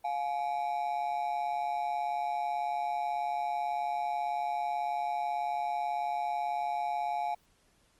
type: ring-modulated tone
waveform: triangle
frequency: 775 Hz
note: G5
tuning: 20 cents flat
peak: -25 dBFS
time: 0.04-7.35 s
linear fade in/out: 10 ms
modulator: 69.1 Hz
effects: pink hiss -68 dBFS RMS until 7.99 s + Opus 32 kbps